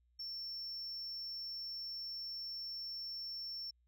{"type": "tone", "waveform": "sine", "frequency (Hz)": 5420, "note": "E8", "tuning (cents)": 47, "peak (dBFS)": -39, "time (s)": [0.19, 3.71], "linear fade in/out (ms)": 10, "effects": ["tanh soft clip ceiling -40 dBFS", "added 60 Hz sine -70 dBFS peak until 3.87 s"]}